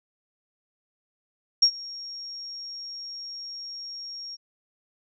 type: tone with ADSR envelope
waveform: sine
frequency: 5570 Hz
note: F8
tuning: 5 cents flat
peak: -12 dBFS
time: 1.62-4.37 s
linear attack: 9 ms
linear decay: 75 ms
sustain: -23 dB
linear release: 30 ms
effects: none